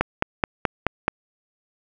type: click train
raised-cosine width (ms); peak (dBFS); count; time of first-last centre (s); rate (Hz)
0.5; -3; 6; 0.01-1.081; 4.67
effects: none